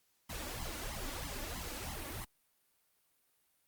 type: noise with flanger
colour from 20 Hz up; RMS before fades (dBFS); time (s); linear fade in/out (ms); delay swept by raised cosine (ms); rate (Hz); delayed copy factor
pink; -42; 0.29-2.25; 10; 0.96 to 3.56; 3.1; +1
effects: white hiss -75 dBFS RMS until 3.67 s + Opus 48 kbps